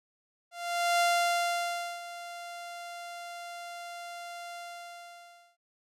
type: tone with ADSR envelope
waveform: sawtooth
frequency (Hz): 694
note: F5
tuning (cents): -11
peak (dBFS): -19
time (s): 0.51-5.57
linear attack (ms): 490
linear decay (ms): 1000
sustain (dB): -17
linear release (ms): 1000
effects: low-pass 11000 Hz 12 dB/octave